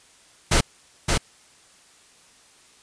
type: noise with echo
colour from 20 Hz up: pink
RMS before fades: -17 dBFS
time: 0.51-0.61 s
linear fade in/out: 10 ms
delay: 570 ms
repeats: 1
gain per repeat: -3 dB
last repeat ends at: 1.18 s
effects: white hiss -54 dBFS RMS until 2.82 s + resampled to 22050 Hz